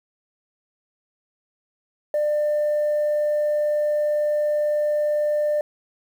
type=tone; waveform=sine; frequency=597 Hz; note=D5; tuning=28 cents sharp; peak=-17 dBFS; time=2.14-5.61 s; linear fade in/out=2 ms; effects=tanh soft clip ceiling -16 dBFS + 8-bit